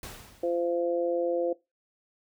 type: noise with exponential decay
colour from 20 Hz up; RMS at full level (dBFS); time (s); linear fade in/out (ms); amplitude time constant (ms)
pink; -39; 0.03-0.82; 2; 170
type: harmonic tone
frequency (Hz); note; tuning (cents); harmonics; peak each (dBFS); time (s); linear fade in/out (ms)
172.1; F3; -25; 2 / 3 / 4; -30 / -27 / -37; 0.43-1.53; 5
effects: noise-tail reverb RT60 0.2 s tail -18 dB re dry